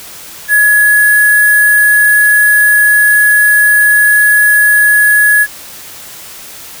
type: tone with sample-and-hold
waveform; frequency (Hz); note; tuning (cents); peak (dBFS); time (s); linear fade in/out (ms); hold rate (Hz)
sine; 1687; G#6; +27; -4; 0.48-5.47; 50; 11025
effects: white hiss -30 dBFS RMS until 6.8 s